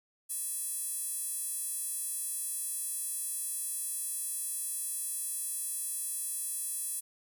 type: tone with high-pass filter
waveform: square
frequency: 370 Hz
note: F#4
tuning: in tune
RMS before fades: -36 dBFS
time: 0.29-7.01 s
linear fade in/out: 20 ms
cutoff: 10000 Hz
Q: 4.2
effects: none